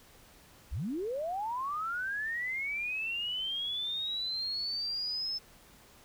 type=linear sweep; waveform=sine; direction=up; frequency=41.2 to 5274 Hz; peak=-32 dBFS; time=0.71-5.39 s; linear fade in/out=20 ms; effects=pink hiss -58 dBFS RMS until 6.04 s